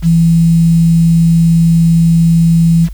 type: tone with quantisation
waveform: sine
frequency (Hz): 166.5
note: E3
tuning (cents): +18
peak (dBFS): -5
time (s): 0.02-2.89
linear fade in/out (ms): 50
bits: 5
effects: added 50 Hz sine -22 dBFS peak until 2.93 s + white hiss -48 dBFS RMS until 2.93 s